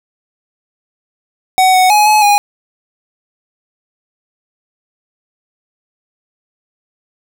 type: tone with pitch steps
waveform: square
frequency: 750 / 742 / 840 / 852 / 821 Hz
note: F#5 / F#5 / G#5 / G#5 / G#5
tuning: +23 / +5 / +19 / +44 / -20 cents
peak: -7 dBFS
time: 1.58-2.38 s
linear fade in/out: 0 ms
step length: 160 ms
effects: 8-bit